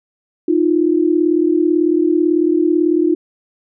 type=tone pair together; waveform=sine; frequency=311.1 / 349.2 Hz; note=D#4 / F4; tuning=0 / 0 cents; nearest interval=major second; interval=200 cents; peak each=-14 dBFS; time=0.48-3.15 s; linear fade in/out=5 ms; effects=none